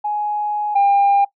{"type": "tone pair in turn", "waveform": "sine", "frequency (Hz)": [836, 800.8], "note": ["G#5", "G5"], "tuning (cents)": [11, 37], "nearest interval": "minor second", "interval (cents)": 74, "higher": "first", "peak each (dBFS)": [-18, -9], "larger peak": "second", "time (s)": [[0.04, 0.75], [0.75, 1.25]], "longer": "first", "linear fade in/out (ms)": 10, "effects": ["noise-tail reverb RT60 0.1 s tail -19 dB re dry", "tanh soft clip ceiling -9 dBFS"]}